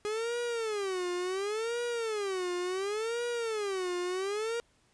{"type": "tone with vibrato", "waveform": "45% pulse", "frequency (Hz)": 412.6, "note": "G#4", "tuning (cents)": -11, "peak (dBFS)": -31, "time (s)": [0.05, 4.6], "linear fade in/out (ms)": 0, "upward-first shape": "sine", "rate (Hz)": 0.7, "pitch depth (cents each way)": 260, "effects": ["pink hiss -68 dBFS RMS until 4.93 s", "resampled to 22050 Hz"]}